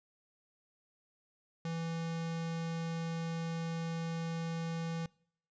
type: tone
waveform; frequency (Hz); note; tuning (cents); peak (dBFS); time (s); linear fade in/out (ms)
square; 165.3; E3; +5; -36; 1.65-5.06; 2
effects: noise-tail reverb RT60 0.6 s tail -24 dB re dry + resampled to 16000 Hz